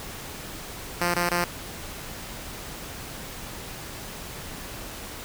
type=tone bursts; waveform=5% pulse; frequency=174.61 Hz; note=F3; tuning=in tune; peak=-11 dBFS; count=3; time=1.01-1.442 s; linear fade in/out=2 ms; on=130 ms; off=21 ms; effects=pink hiss -38 dBFS RMS until 5.24 s